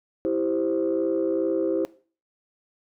sine chord, C major, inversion first, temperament equal, 329.6 / 392 / 523.3 Hz, E4 / G4 / C5, 0 / 0 / 0 cents, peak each -24 / -26 / -26 dBFS, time 0.25-1.85 s, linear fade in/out 0 ms, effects noise-tail reverb RT60 0.4 s tail -20 dB re dry + tanh soft clip ceiling -15 dBFS

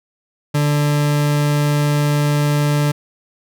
40% pulse tone, 146.83 Hz, D3, in tune, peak -13 dBFS, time 0.54-2.92 s, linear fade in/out 10 ms, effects none

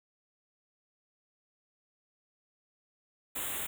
white band-stop noise, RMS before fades -36 dBFS, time 3.35-3.67 s, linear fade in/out 10 ms, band 3800 to 6900 Hz, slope 96 dB/octave, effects none

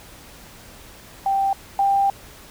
sine tone pair in turn, 784 / 791.7 Hz, G5 / G5, 0 / +17 cents, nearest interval unison, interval 17 cents, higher second, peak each -17 / -15 dBFS, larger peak second, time 1.26-1.53 / 1.79-2.1 s, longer second, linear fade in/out 2 ms, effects pink hiss -44 dBFS RMS until 2.5 s

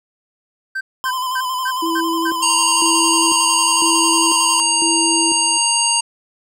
triangle tone bursts, 1556 Hz, G6, 13 cents flat, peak -18 dBFS, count 6, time 0.75-2.31 s, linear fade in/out 10 ms, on 60 ms, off 240 ms
square tone with vibrato, 1022 Hz, C6, 41 cents flat, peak -20 dBFS, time 1.04-4.6 s, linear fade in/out 0 ms, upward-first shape square, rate 11 Hz, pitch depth 35 cents each way
sine tone with tremolo, 330.7 Hz, E4, 6 cents sharp, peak -19 dBFS, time 1.82-5.58 s, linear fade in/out 10 ms, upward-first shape square, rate 1 Hz, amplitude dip 75%
harmonic tone, 932.3 Hz, A#5, in tune, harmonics 1 / 3 / 5 / 7 / 9 / 10, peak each -21 / -20 / -21 / -22 / -19 / -24 dBFS, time 2.42-6.01 s, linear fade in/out 10 ms
effects none

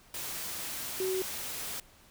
sine tone in noise, 375.2 Hz, F#4, 24 cents sharp, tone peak -29 dBFS, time 1-1.22 s, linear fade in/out 2 ms, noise white, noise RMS -38 dBFS, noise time 0.14-1.8 s, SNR +6 dB, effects pink hiss -59 dBFS RMS until 2.1 s

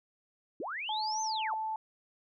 sine linear two-way sweep, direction up then down, 252.7 to 6310 to 623 Hz, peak -35 dBFS, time 0.6-1.54 s, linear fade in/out 2 ms, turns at 1.22 s
sine tone with pitch glide, 862 to 875.5 Hz, A5 to A5, -36 to -9 cents, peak -32 dBFS, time 0.89-1.76 s, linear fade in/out 2 ms, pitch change +27 cents, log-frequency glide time 1.13-1.2 s
effects none

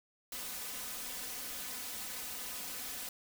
white noise with comb filter, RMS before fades -42 dBFS, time 0.32-3.09 s, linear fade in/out 2 ms, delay 4 ms, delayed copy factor +0.85, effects none

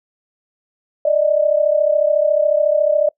sine tone pair together, 589 / 623 Hz, D5 / D#5, +5 / +2 cents, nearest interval minor second, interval 97 cents, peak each -14 / -16 dBFS, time 1.05-3.09 s, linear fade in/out 5 ms, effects noise-tail reverb RT60 0.1 s tail -24 dB re dry

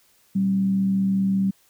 sine tone with frequency modulation, 193.5 Hz, G3, 22 cents flat, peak -18 dBFS, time 0.35-1.51 s, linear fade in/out 10 ms, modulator 74.8 Hz, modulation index 0.25, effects white hiss -60 dBFS RMS until 1.69 s

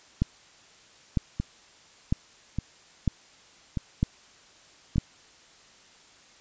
two click trains, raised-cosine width 5 ms, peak -15 / -10 dBFS, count 4 / 6, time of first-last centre 1.4-4.959 / 0.22-4.982 s, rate 0.843 / 1.05 Hz, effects white hiss -55 dBFS RMS until 6.4 s + resampled to 16000 Hz

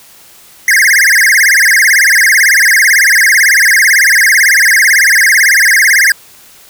square tone with vibrato, 1854 Hz, A#6, 10 cents flat, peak -5 dBFS, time 0.68-6.12 s, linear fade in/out 2 ms, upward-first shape sine, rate 18 Hz, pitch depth 270 cents each way, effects white hiss -39 dBFS RMS until 6.69 s

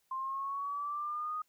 sine linear sweep, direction up, 1046.5 to 1247 Hz, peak -34 dBFS, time 0.11-1.42 s, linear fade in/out 5 ms, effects white hiss -75 dBFS RMS until 1.48 s

